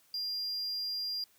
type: tone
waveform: triangle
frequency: 4800 Hz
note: D8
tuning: 37 cents sharp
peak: -32 dBFS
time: 0.14-1.24 s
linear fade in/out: 2 ms
effects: white hiss -66 dBFS RMS until 1.38 s